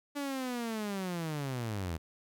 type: linear sweep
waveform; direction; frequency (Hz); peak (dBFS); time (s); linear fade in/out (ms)
sawtooth; down; 290 to 76.8; -30; 0.15-1.98; 20
effects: none